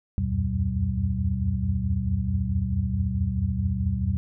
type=tone cluster; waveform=sine; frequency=72.1 / 85.9 / 90.5 / 119.5 / 190.8 Hz; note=D2 / F2 / F#2 / A#2 / G3; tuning=-31 / -28 / -38 / +43 / -47 cents; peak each=-29 dBFS; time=0.18-4.17 s; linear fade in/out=0 ms; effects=none